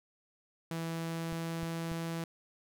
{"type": "tone with pitch glide", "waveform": "sawtooth", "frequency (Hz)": [164.81, 165.76], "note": ["E3", "E3"], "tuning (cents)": [0, 10], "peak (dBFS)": -31, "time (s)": [0.71, 2.24], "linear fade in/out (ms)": 2, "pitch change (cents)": 10, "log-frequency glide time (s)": [0.84, 1.91]}
{"type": "clicks", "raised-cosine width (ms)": 5, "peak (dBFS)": -31, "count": 3, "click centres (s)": [1.326, 1.631, 1.917]}
{"effects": []}